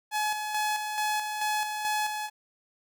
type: tone with tremolo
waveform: sawtooth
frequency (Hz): 849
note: G#5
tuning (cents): +38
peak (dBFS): -22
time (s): 0.11-2.3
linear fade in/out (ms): 50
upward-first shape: square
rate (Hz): 2.3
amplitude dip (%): 45
effects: none